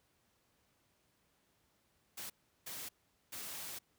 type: noise bursts at uneven times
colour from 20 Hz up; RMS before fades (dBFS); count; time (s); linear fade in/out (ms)
white; -45; 3; 2.17-2.3 / 2.66-2.89 / 3.32-3.79; 10
effects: pink hiss -75 dBFS RMS until 3.98 s + high-pass 60 Hz 12 dB/octave